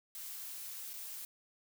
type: noise with dropouts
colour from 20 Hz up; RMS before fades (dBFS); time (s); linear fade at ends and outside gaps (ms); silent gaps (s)
blue; -45; 0.15-1.25; 1; 0.934-0.938
effects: none